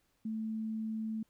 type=tone; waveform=sine; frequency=220 Hz; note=A3; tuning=in tune; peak=-34 dBFS; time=0.25-1.23 s; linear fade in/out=5 ms; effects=pink hiss -75 dBFS RMS until 1.29 s